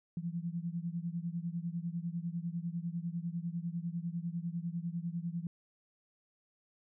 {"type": "beating tone pair", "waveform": "sine", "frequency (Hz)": [166.9, 176.9], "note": ["E3", "F3"], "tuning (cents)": [22, 23], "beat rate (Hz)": 10, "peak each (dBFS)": [-37, -39], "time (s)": [0.17, 5.47], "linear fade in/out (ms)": 2, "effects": []}